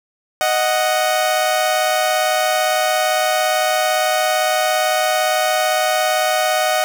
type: tone pair together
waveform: sawtooth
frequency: 622.3 / 740 Hz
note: D#5 / F#5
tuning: 0 / 0 cents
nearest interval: minor third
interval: 300 cents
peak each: -14 dBFS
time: 0.41-6.84 s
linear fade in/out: 0 ms
effects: none